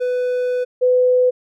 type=tone pair in turn; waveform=triangle / sine; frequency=497.9 / 501.7 Hz; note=B4 / B4; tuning=+14 / +27 cents; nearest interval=unison; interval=13 cents; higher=second; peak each=-15 / -11 dBFS; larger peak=second; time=0-0.65 / 0.81-1.31 s; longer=first; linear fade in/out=20 ms; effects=none